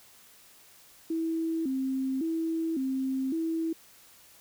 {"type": "tone with vibrato", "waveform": "sine", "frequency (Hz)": 293.7, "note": "D4", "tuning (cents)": 0, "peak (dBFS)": -27, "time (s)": [1.1, 3.73], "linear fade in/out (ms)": 5, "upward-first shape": "square", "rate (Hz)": 0.9, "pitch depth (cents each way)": 180, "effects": ["white hiss -56 dBFS RMS until 4.4 s"]}